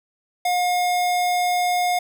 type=tone; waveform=square; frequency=716 Hz; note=F5; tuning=43 cents sharp; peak=-19 dBFS; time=0.45-1.99 s; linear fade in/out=5 ms; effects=none